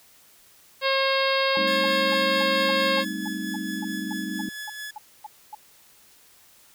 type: harmonic tone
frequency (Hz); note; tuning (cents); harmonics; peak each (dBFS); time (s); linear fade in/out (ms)
539; C#5; -49; 1 / 2 / 3 / 4 / 5 / 6 / 7 / 8 / 9; -24 / -27 / -29 / -30 / -31 / -32 / -32 / -33 / -34; 0.81-3.05; 50
type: tone bursts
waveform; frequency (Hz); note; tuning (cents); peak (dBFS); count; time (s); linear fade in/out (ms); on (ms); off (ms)
sine; 850; G#5; +40; -33; 15; 1.55-5.55; 5; 24; 260
type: chord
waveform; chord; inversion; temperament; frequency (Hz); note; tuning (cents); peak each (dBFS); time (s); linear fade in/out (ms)
sine; A half-diminished seventh; third; equal; 196 / 220 / 261.6 / 311.1; G3 / A3 / C4 / Eb4; 0 / 0 / 0 / 0; -33 / -35 / -36 / -33; 1.57-4.49; 2
type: tone with tremolo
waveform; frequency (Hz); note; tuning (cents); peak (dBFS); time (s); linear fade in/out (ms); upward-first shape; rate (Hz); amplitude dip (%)
sawtooth; 1705; G#6; +45; -29; 1.67-4.91; 5; sine; 4.5; 40
effects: white hiss -55 dBFS RMS until 6.74 s